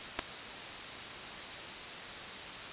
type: clicks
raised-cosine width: 0.3 ms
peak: -16 dBFS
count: 2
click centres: 0.19 / 0.193 s
effects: white hiss -42 dBFS RMS until 2.72 s + resampled to 8000 Hz